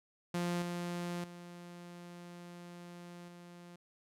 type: tone with level steps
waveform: sawtooth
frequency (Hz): 174.61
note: F3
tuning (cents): 0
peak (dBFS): -29 / -33 / -44 / -47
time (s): 0.34-3.76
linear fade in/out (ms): 5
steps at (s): 0.62 / 1.24 / 3.28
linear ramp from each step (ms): 2
effects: low-pass 12000 Hz 12 dB/octave